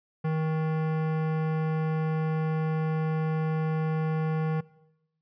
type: tone with hard clipping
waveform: sine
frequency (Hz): 157.8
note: D#3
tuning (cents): +25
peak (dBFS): -27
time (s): 0.24-4.61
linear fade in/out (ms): 10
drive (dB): 18
effects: noise-tail reverb RT60 0.9 s tail -21 dB re dry + resampled to 11025 Hz